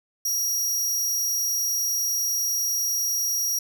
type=tone; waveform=sawtooth; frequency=5690 Hz; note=F8; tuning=31 cents sharp; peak=-20 dBFS; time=0.25-3.59 s; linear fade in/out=5 ms; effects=none